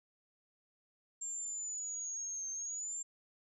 sine exponential two-way sweep, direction down then up, 7400 to 6320 to 7400 Hz, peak -38 dBFS, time 1.21-3.03 s, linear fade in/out 10 ms, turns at 2.51 s, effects none

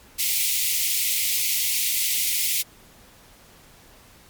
white high-pass noise, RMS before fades -23 dBFS, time 0.18-2.63 s, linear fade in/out 20 ms, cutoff 2000 Hz, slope 96 dB/octave, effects pink hiss -51 dBFS RMS until 4.29 s + MP3 96 kbps

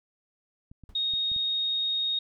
clicks, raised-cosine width 5 ms, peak -35 dBFS, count 5, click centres 0.715 / 0.837 / 1.137 / 1.317 / 1.363 s
brown noise with exponential decay, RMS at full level -44 dBFS, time 0.89-1.04 s, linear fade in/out 2 ms, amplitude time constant 32 ms
sine tone, 3729 Hz, A#7, in tune, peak -25 dBFS, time 0.95-2.19 s, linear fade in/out 5 ms
effects none

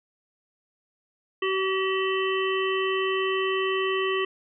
harmonic tone with a mistuned harmonic, 381 Hz, G4, 49 cents flat, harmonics 1 / 3 / 5 / 7 / 8, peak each -25 / -30 / -32 / -33 / -34 dBFS, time 1.42-4.25 s, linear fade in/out 5 ms, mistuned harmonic 5, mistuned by +20 cents, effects none

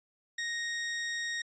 sawtooth tone, 1868 Hz, A#6, 3 cents sharp, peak -29 dBFS, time 0.38-1.42 s, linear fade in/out 5 ms, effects resampled to 16000 Hz

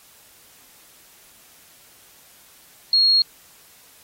sine tone, 4289 Hz, C8, 42 cents sharp, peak -13 dBFS, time 2.93-3.22 s, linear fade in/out 2 ms, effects white hiss -51 dBFS RMS until 4.03 s + AAC 48 kbps

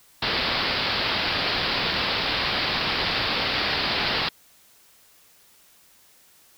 white low-pass noise, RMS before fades -25 dBFS, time 0.22-4.29 s, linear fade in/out 5 ms, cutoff 4900 Hz, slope 96 dB/octave, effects white hiss -56 dBFS RMS until 6.57 s

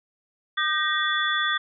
sine tone cluster, 1212 / 1557 / 1882 / 3450 Hz, D#6 / G6 / A#6 / A7, -46 / -12 / +16 / -35 cents, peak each -27 dBFS, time 0.57-1.58 s, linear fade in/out 10 ms, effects none

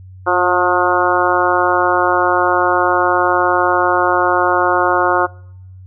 harmonic tone with a mistuned harmonic, 179.5 Hz, F3, 48 cents sharp, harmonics 2 / 3 / 4 / 5 / 6 / 7 / 8, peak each -19 / -19 / -19 / -19 / -19 / -19 / -19 dBFS, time 0.26-5.27 s, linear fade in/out 20 ms, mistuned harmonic 2, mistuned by -19 cents, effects noise-tail reverb RT60 0.8 s tail -26 dB re dry + added 93 Hz sine -34 dBFS peak until 5.86 s

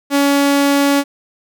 sawtooth tone, 281.8 Hz, C#4, 29 cents sharp, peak -7 dBFS, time 0.1-1.04 s, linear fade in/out 50 ms, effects none

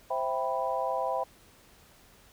sine chord, C major seventh, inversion none, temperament equal, 523.3 / 659.3 / 784 / 987.8 Hz, C5 / E5 / G5 / B5, 0 / 0 / 0 / 0 cents, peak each -33 dBFS, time 0.1-1.24 s, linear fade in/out 10 ms, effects pink hiss -58 dBFS RMS until 2.32 s

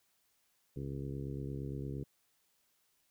harmonic tone, 68.7 Hz, C#2, 15 cents flat, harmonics 1 / 2 / 3 / 4 / 5 / 6 / 7, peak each -46 / -40 / -49 / -46 / -48 / -48 / -54 dBFS, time 0.76-2.04 s, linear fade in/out 5 ms, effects white hiss -75 dBFS RMS until 3.1 s

